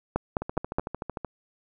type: two click trains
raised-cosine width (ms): 1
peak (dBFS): -18 / -10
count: 12 / 4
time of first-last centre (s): 0.42-1.247 / 0.16-0.785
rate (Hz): 13.3 / 4.8
effects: none